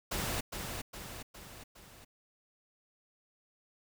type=noise with echo; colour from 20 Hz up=pink; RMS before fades=-35 dBFS; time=0.11-0.41 s; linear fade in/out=10 ms; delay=410 ms; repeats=4; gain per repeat=-5 dB; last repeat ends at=2.05 s; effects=none